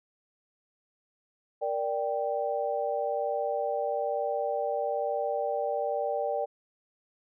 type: chord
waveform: sine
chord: G minor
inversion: first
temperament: equal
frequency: 466.2 / 587.3 / 784 Hz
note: Bb4 / D5 / G5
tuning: 0 / 0 / 0 cents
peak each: -33 / -30 / -32 dBFS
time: 1.61-6.46 s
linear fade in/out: 20 ms
effects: none